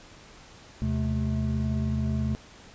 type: tone cluster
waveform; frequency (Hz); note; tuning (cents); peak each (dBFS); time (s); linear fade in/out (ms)
triangle; 78.1 / 129 / 215.9; D#2 / C3 / A3; +7 / -24 / -33; -27; 0.82-2.35; 0
effects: pink hiss -50 dBFS RMS until 2.74 s + resampled to 16000 Hz